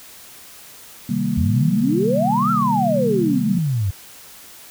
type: chord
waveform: sine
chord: C minor seventh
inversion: none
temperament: equal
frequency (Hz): 130.81 / 155.56 / 196 / 233.1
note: C3 / Eb3 / G3 / Bb3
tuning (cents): 0 / 0 / 0 / 0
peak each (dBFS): -27 / -26 / -22 / -22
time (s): 1.09-3.59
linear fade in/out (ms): 5
type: exponential two-way sweep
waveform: sine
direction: up then down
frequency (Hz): 75.8 to 1379 to 90.2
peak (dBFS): -17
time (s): 1.37-3.91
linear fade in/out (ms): 10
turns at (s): 2.51
effects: white hiss -42 dBFS RMS until 4.7 s